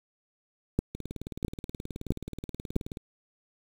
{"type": "two click trains", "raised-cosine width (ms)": 3, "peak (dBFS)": [-11, -24], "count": [4, 39], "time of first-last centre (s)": [[0.79, 2.764], [0.95, 2.971]], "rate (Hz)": [1.52, 18.8], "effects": ["7-bit"]}